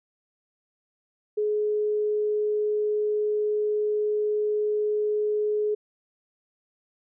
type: tone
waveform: sine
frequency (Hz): 421.8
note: G#4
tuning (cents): +27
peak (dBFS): -22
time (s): 1.37-5.75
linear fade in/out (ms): 10
effects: none

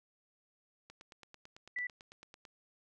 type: click train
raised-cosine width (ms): 0.2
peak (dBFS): -35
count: 15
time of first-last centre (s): 0.9-2.452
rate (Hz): 9.02
type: tone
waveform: sine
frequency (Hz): 1972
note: B6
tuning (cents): -3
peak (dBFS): -35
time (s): 1.76-1.87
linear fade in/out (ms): 5
effects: none

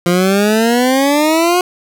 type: exponential sweep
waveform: 20% pulse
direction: up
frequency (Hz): 172.3 to 365.1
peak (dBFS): -5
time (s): 0.06-1.61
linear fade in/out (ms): 2
effects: none

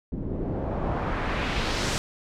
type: noise with low-pass filter sweep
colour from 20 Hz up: pink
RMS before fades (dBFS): -28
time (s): 0.12-1.98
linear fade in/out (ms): 0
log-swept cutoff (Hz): 240 to 7300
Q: 1.1
effects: none

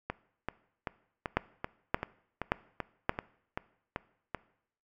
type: two click trains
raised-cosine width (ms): 0.5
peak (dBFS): -18 / -10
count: 12 / 4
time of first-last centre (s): 0.1-4.347 / 1.37-3.094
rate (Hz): 2.59 / 1.74
effects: noise-tail reverb RT60 0.7 s tail -20 dB re dry

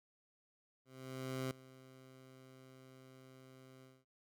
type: tone with ADSR envelope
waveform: 15% pulse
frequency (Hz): 130.81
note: C3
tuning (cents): 0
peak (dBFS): -31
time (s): 0.85-4.05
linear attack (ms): 660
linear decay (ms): 4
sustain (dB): -20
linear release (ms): 220
effects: none

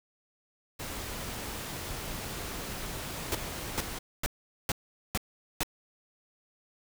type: noise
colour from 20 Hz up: pink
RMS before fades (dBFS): -38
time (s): 0.79-3.99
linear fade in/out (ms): 10
type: noise bursts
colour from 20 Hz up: pink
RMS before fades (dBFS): -29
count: 6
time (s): 3.32-5.632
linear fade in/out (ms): 0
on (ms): 27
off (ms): 430
effects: none

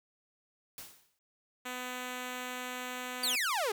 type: noise with exponential decay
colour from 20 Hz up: white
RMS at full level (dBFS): -43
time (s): 0.78-1.19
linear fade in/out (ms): 1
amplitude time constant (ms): 89
type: tone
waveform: 5% pulse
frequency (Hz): 250.7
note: B3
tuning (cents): +26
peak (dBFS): -26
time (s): 1.65-3.36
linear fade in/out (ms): 10
type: exponential sweep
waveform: sawtooth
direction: down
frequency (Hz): 4822 to 390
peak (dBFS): -26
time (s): 3.23-3.72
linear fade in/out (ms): 5
effects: none

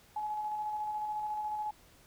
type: tone with tremolo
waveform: sine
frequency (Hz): 848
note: G#5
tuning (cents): +36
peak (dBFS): -32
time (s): 0.16-1.71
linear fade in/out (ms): 5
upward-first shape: square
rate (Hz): 14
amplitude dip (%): 25
effects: pink hiss -61 dBFS RMS until 2.06 s

